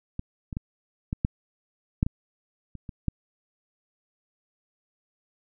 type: clicks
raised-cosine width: 5 ms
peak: -18 / -22 / -17 / -15 / -10 / -8 / -15 / -27 / -24 / -12 dBFS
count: 10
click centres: 0.194 / 0.528 / 0.569 / 1.129 / 1.249 / 2.029 / 2.065 / 2.753 / 2.892 / 3.083 s
effects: none